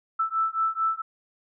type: beating tone pair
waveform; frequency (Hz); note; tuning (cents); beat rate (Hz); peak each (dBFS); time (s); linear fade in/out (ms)
sine; 1318.5 / 1323; E6 / E6; 0 / +6; 4.5; -26; 0.19-1.02; 10
effects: none